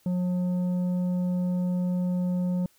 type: tone with tanh clipping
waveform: sine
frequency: 179.9 Hz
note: F#3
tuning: 48 cents flat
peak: -25 dBFS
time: 0.06-2.66 s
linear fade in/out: 2 ms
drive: 7 dB
effects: white hiss -63 dBFS RMS until 2.78 s